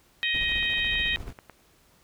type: harmonic tone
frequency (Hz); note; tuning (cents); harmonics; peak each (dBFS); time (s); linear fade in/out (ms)
627; D#5; +13; 3 / 4 / 5 / 6; -28 / -29 / -30 / -31; 0.23-1.16; 0
type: noise with tremolo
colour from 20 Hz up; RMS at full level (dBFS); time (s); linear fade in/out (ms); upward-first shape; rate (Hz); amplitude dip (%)
brown; -36; 0.34-1.33; 5; square; 14; 45
type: click train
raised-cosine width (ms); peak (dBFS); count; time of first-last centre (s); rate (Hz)
0.5; -28; 10; 0.52-1.497; 9.21
effects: pink hiss -61 dBFS RMS until 2.03 s

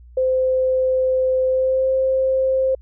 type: tone with pitch glide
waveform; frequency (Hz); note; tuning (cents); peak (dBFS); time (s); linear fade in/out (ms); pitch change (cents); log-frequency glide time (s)
sine; 517 to 526; C5 to C5; -21 to +9; -15; 0.17-2.75; 5; +30; 1.47-1.9
effects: added 60 Hz sine -41 dBFS peak until 2.81 s

